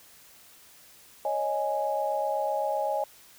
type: chord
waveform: sine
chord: C# suspended second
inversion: none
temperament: equal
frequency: 554.4 / 622.3 / 830.6 Hz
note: C#5 / D#5 / G#5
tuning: 0 / 0 / 0 cents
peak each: -31 / -30 / -29 dBFS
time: 1.25-3.04 s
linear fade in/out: 2 ms
effects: white hiss -54 dBFS RMS until 3.38 s